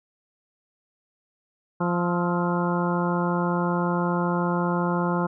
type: harmonic tone with a mistuned harmonic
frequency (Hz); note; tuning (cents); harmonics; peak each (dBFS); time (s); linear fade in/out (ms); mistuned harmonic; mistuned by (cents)
174.61; F3; 0; 1 / 2 / 3 / 4 / 5 / 6 / 7 / 8; -24 / -29 / -31 / -35 / -31 / -31 / -35 / -35; 1.8-5.27; 10; 7; +80
effects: none